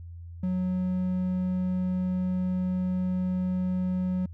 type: tone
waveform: triangle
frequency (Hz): 183.5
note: F#3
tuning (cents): -14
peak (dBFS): -23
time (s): 0.43-4.26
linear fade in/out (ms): 5
effects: added 85 Hz sine -39 dBFS peak until 4.33 s